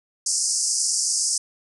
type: band-pass noise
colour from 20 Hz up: pink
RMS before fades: -23 dBFS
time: 0.26-1.38 s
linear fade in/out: 5 ms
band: 4900 to 9800 Hz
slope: 96 dB/octave
effects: none